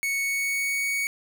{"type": "tone with pitch glide", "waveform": "45% pulse", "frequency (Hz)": [2217, 2235], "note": ["C#7", "C#7"], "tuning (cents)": [0, 14], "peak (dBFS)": -24, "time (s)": [0.03, 1.07], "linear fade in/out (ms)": 0, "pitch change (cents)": 14, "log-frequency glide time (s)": [0.19, 0.86], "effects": []}